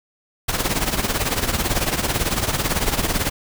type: noise with tremolo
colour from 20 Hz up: pink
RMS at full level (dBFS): -18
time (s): 0.48-3.3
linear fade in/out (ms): 10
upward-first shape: triangle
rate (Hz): 18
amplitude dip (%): 80
effects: none